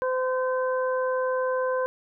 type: harmonic tone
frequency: 513 Hz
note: C5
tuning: 34 cents flat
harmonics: 1 / 2 / 3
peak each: -24 / -30 / -34 dBFS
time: 0.02-1.86 s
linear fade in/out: 0 ms
effects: none